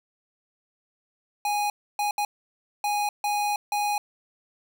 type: tone bursts at uneven times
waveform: square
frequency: 827 Hz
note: G#5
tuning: 8 cents flat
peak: -24 dBFS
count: 6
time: 1.45-1.7 / 1.99-2.11 / 2.18-2.25 / 2.84-3.09 / 3.24-3.56 / 3.72-3.98 s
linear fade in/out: 2 ms
effects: none